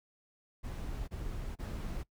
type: noise bursts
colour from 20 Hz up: brown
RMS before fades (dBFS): -39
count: 3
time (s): 0.63-2.036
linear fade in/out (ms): 20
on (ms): 450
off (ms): 28
effects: noise-tail reverb RT60 0.1 s tail -21 dB re dry